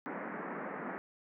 pink band-pass noise, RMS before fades -41 dBFS, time 0.06-0.98 s, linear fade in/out 0 ms, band 180 to 2000 Hz, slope 48 dB/octave, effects none

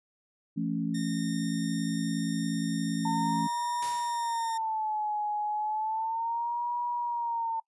sine chord, A major, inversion second, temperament equal with one note detuned, 169.06 / 220 / 277.2 Hz, E3 / A3 / C#4, +44 / 0 / 0 cents, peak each -32 dBFS, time 0.56-3.48 s, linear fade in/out 20 ms
10% pulse tone, 1832 Hz, A#6, 31 cents flat, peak -31 dBFS, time 0.94-4.58 s, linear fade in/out 10 ms
sine tone with vibrato, 898 Hz, A5, 35 cents sharp, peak -28 dBFS, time 3.05-7.6 s, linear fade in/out 5 ms, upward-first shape sine, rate 0.33 Hz, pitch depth 120 cents each way
white noise with exponential decay, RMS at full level -37 dBFS, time 3.82-4.42 s, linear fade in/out 5 ms, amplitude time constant 130 ms
effects noise-tail reverb RT60 0.1 s tail -24 dB re dry + resampled to 24000 Hz

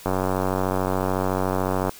click train, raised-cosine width 1 ms, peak -9 dBFS, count 173, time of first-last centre 0.06-1.894 s, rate 93.8 Hz, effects white hiss -44 dBFS RMS until 1.99 s

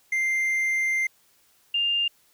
triangle / sine tone pair in turn, 2093 / 2803 Hz, C7 / F7, 0 / +6 cents, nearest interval perfect fourth, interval 506 cents, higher second, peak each -20 / -21 dBFS, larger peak first, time 0.12-1.07 / 1.74-2.08 s, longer first, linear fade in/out 5 ms, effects white hiss -62 dBFS RMS until 2.33 s

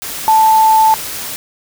sine tone in noise, 880 Hz, A5, in tune, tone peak -6 dBFS, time 0.28-0.94 s, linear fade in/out 0 ms, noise white, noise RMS -24 dBFS, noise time 0.02-1.36 s, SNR +15 dB, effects none

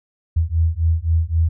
sine beating tone pair, 80.1 / 83.9 Hz, E2 / E2, -49 / +31 cents, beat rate 3.8 Hz, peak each -18 dBFS, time 0.36-1.49 s, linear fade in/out 10 ms, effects none

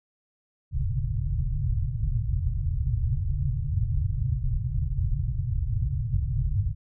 white low-pass noise, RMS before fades -26 dBFS, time 0.71-6.75 s, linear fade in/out 50 ms, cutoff 140 Hz, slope 96 dB/octave, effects none

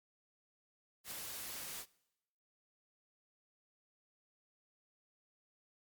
white noise with ADSR envelope, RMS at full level -43 dBFS, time 1.04-1.86 s, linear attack 74 ms, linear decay 4 ms, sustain -2 dB, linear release 61 ms, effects noise-tail reverb RT60 0.9 s tail -23 dB re dry + MP3 96 kbps

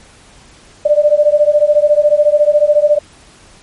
sine beating tone pair, 587.3 / 601.3 Hz, D5 / D5, 0 / +41 cents, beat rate 14 Hz, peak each -10 dBFS, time 0.85-2.99 s, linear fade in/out 10 ms, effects pink hiss -43 dBFS RMS until 3.62 s + MP3 48 kbps

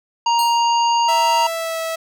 harmonic tone, 937 Hz, A#5, 9 cents sharp, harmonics 1 / 3 / 5 / 7, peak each -14 / -24 / -28 / -31 dBFS, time 0.26-1.47 s, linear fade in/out 5 ms
15% pulse tone with exponential decay, 4287 Hz, C8, 41 cents sharp, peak -17 dBFS, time 0.39-0.7 s, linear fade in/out 1 ms, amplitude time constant 67 ms
sawtooth tone with pitch glide, 660 to 652 Hz, E5 to E5, +2 to -19 cents, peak -18 dBFS, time 1.08-1.96 s, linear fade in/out 10 ms, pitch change -21 cents, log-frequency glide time 1.54-1.79 s
effects none

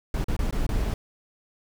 brown noise with dropouts, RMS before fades -25 dBFS, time 0.14-0.94 s, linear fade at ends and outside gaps 2 ms, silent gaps 0.243-0.283 / 0.366-0.39 / 0.51-0.525 / 0.666-0.69 s, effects none

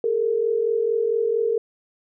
sine tone pair together, 415.3 / 459.7 Hz, G#4 / A#4, 0 / -24 cents, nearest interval major second, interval 176 cents, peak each -24 / -20 dBFS, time 0.04-1.58 s, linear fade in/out 2 ms, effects none

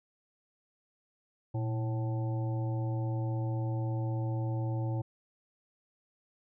harmonic tone with a mistuned harmonic, 109.5 Hz, A2, 8 cents flat, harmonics 1 / 3 / 5 / 7 / 8, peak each -30 / -40 / -44 / -47 / -48 dBFS, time 1.54-5.02 s, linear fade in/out 10 ms, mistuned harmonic 1, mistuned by +120 cents, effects none

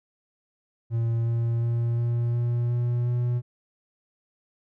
triangle tone with pitch steps, 115.5 / 116.51 / 117.52 / 118.54 / 119.57 / 120.61 / 121.66 Hz, A#2 / A#2 / A#2 / A#2 / A#2 / B2 / B2, -16 / 0 / +14 / +29 / +44 / -41 / -26 cents, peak -20 dBFS, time 0.9-3.42 s, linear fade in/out 50 ms, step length 360 ms, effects none

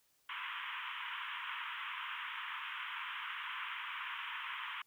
pink band-pass noise, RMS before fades -43 dBFS, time 0.29-4.82 s, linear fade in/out 5 ms, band 950 to 3300 Hz, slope 96 dB/octave, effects white hiss -74 dBFS RMS until 4.86 s

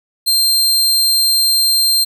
sawtooth tone, 4170 Hz, C8, 7 cents flat, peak -8 dBFS, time 0.26-2.05 s, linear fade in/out 20 ms, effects none

